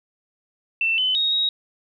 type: tone with pitch steps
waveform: sine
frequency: 2679 / 3032 / 3755 / 3792 Hz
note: E7 / F#7 / A#7 / A#7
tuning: +27 / +42 / +12 / +29 cents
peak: -18 dBFS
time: 0.81-1.49 s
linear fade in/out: 2 ms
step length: 170 ms
effects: 10-bit